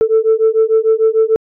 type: beating tone pair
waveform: sine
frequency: 440 / 446.7 Hz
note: A4 / A4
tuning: 0 / +26 cents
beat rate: 6.7 Hz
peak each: -11 dBFS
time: 0.01-1.36 s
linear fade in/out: 0 ms
effects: tanh soft clip ceiling -4 dBFS